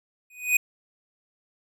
square tone with exponential growth, 2489 Hz, D#7, in tune, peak -15 dBFS, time 0.3-0.57 s, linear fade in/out 5 ms, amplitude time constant 58 ms, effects none

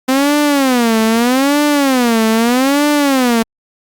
sawtooth tone with vibrato, 255.6 Hz, C4, 40 cents flat, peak -6 dBFS, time 0.08-3.43 s, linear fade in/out 10 ms, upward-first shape sine, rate 0.8 Hz, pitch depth 250 cents each way, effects Opus 48 kbps

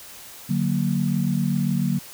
sine chord, D augmented, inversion none, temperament equal with one note detuned, 146.83 / 185 / 232.4 Hz, D3 / F#3 / A#3, 0 / 0 / -5 cents, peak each -24 / -23 / -25 dBFS, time 0.49-1.99 s, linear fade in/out 10 ms, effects white hiss -42 dBFS RMS until 2.13 s

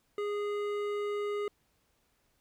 triangle tone with hard clipping, 412.5 Hz, G#4, 12 cents flat, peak -33 dBFS, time 0.18-1.48 s, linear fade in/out 2 ms, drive 16 dB, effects pink hiss -73 dBFS RMS until 2.4 s

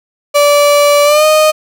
35% pulse tone with pitch glide, 580 to 618 Hz, D5 to D#5, -22 to -12 cents, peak -4 dBFS, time 0.34-1.52 s, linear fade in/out 20 ms, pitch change +110 cents, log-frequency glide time 1.04-1.25 s, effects none

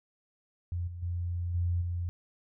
sine tone with level steps, 87.31 Hz, F2, in tune, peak -30 / -38 / -30 / -26 / -30 dBFS, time 0.72-2.09 s, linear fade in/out 0 ms, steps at 0.87 / 1.02 / 1.54 / 1.81 s, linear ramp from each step 10 ms, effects none

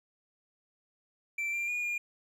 triangle tone with pitch steps, 2341 / 2376 / 2440 / 2417 Hz, D7 / D7 / D#7 / D7, -6 / +20 / -34 / +49 cents, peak -29 dBFS, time 1.38-1.98 s, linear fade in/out 5 ms, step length 150 ms, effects none

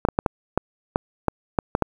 clicks, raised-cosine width 1 ms, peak -4 dBFS, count 10, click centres 0.051 / 0.087 / 0.189 / 0.262 / 0.576 / 0.959 / 1.283 / 1.588 / 1.751 / 1.823 s, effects 7-bit

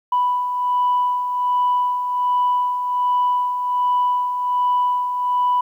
sine beating tone pair, 987.8 / 989.1 Hz, B5 / B5, 0 / +2 cents, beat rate 1.3 Hz, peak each -25 / -16 dBFS, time 0.12-5.61 s, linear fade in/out 5 ms, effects tanh soft clip ceiling -11 dBFS + 9-bit

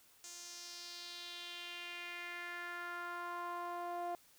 sawtooth tone with band-pass filter sweep, 349.2 Hz, F4, in tune, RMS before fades -45 dBFS, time 0.24-4.15 s, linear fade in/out 0 ms, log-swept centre 6900 to 710 Hz, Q 2.9, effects white hiss -66 dBFS RMS until 4.38 s

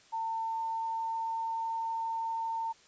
sine tone with pitch glide, 900 to 906.3 Hz, A5 to A#5, +39 to -49 cents, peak -31 dBFS, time 0.12-2.73 s, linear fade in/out 20 ms, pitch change +12 cents, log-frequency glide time 0.24-1.73 s, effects white hiss -60 dBFS RMS until 2.87 s + resampled to 16000 Hz

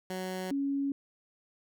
15% pulse / sine tone pair in turn, 185.7 / 278.2 Hz, F#3 / C#4, +7 / +6 cents, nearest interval perfect fifth, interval 699 cents, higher second, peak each -28 dBFS, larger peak neither, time 0.1-0.51 / 0.51-0.92 s, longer neither, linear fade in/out 2 ms, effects none

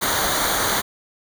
pink noise with comb filter, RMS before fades -21 dBFS, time 0.01-0.82 s, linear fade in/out 20 ms, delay 0.38 ms, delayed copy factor -0.75, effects none

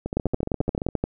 two click trains, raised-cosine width 2 ms, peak -14 / -9 dBFS, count 13 / 11, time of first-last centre 0.06-0.888 / 0.17-1.04 s, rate 14.5 / 11.5 Hz, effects none

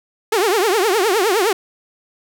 sawtooth tone with vibrato, 405.2 Hz, G#4, 43 cents flat, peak -10 dBFS, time 0.32-1.53 s, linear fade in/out 5 ms, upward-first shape triangle, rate 9.7 Hz, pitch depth 280 cents each way, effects none

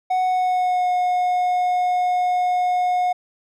triangle tone with pitch glide, 740 to 723.5 Hz, F#5 to F#5, 0 to -39 cents, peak -15 dBFS, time 0.1-3.13 s, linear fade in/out 10 ms, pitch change -39 cents, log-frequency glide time 0.22-0.9 s, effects none

